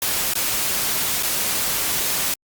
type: noise with dropouts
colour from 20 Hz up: white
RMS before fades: -22 dBFS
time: 0.02-2.34 s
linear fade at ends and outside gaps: 2 ms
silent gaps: 0.337-0.353 / 1.227-1.231 s
effects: Opus 48 kbps